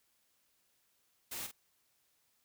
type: noise with echo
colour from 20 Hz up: white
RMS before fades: -42 dBFS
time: 1.31-1.47 s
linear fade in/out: 10 ms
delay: 46 ms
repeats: 1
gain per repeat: -8 dB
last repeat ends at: 1.516 s
effects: white hiss -75 dBFS RMS until 2.44 s